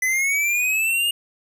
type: linear sweep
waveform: square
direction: up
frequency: 2003 to 2857 Hz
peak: -19 dBFS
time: 0.02-1.11 s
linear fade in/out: 5 ms
effects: none

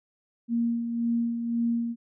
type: tone with tremolo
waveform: sine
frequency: 233.8 Hz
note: A#3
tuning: 5 cents sharp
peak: -22 dBFS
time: 0.48-1.96 s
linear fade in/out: 50 ms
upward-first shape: sine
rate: 1.9 Hz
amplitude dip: 50%
effects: none

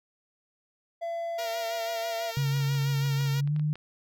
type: tone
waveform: triangle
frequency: 675 Hz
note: E5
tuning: 41 cents sharp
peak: -28 dBFS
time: 1.01-2.32 s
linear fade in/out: 20 ms
type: tone with vibrato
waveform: 5% pulse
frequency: 466.2 Hz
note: A#4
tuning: in tune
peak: -24 dBFS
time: 1.38-3.41 s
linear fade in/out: 10 ms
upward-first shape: sine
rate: 6.1 Hz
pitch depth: 47 cents each way
type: tone with pitch glide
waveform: sine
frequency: 138.59 to 151.13 Hz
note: C#3 to D3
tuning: 0 to +50 cents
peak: -24 dBFS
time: 2.37-3.73 s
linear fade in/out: 0 ms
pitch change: +150 cents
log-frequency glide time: 3.38-3.55 s
type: clicks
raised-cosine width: 0.3 ms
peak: -32 dBFS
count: 12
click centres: 2.568 / 2.604 / 2.645 / 2.749 / 2.821 / 3.06 / 3.209 / 3.261 / 3.475 / 3.563 / 3.596 / 3.756 s
effects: none

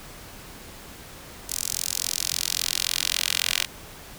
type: tone with high-pass filter sweep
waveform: 10% pulse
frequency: 43.65 Hz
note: F1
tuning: in tune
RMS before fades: -27 dBFS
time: 1.47-3.67 s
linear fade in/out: 50 ms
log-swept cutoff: 6900 to 2800 Hz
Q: 1.3
effects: pink hiss -43 dBFS RMS until 4.18 s

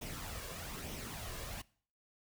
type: noise with flanger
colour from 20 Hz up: pink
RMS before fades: -44 dBFS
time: 0.01-1.62 s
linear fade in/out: 10 ms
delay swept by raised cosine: 0.33 to 1.83 ms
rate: 1.1 Hz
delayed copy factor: +0.5
effects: noise-tail reverb RT60 0.5 s tail -22 dB re dry

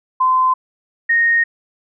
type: tone pair in turn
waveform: sine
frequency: 1030 / 1857.6 Hz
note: C6 / A#6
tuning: -28 / -7 cents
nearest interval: minor seventh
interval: 1021 cents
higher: second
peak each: -11 dBFS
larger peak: neither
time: 0.2-0.54 / 1.09-1.44 s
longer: second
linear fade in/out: 10 ms
effects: none

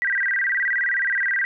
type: tone with vibrato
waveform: sine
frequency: 1760 Hz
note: A6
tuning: in tune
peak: -19 dBFS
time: 0.02-1.45 s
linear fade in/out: 0 ms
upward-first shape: square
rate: 19 Hz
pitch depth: 180 cents each way
effects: none

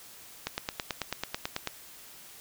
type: click train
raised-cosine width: 0.2 ms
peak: -13 dBFS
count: 12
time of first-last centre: 0.47-1.674 s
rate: 9.14 Hz
effects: white hiss -50 dBFS RMS until 2.4 s

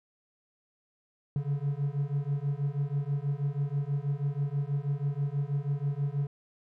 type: beating tone pair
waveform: triangle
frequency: 139.2 / 145.4 Hz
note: C#3 / D3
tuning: +8 / -17 cents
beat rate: 6.2 Hz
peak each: -29 dBFS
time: 1.36-6.27 s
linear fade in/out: 2 ms
effects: none

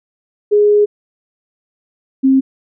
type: tone pair in turn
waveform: sine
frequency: 415.3 / 266.4 Hz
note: G#4 / C4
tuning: 0 / +31 cents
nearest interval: minor sixth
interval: 769 cents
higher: first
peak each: -7 dBFS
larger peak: neither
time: 0.51-0.86 / 2.23-2.41 s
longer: first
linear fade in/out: 20 ms
effects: none

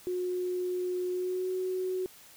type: tone with pitch glide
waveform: sine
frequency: 362.1 to 370.6 Hz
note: F#4 to F#4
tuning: -37 to +3 cents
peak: -29 dBFS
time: 0.07-2.06 s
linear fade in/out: 0 ms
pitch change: +40 cents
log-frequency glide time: 1.12-1.5 s
effects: white hiss -54 dBFS RMS until 2.36 s

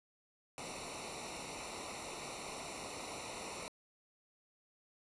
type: noise with comb filter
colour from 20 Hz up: pink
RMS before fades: -45 dBFS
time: 0.58-3.68 s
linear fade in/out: 0 ms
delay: 0.61 ms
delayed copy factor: -0.85
effects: resampled to 24000 Hz

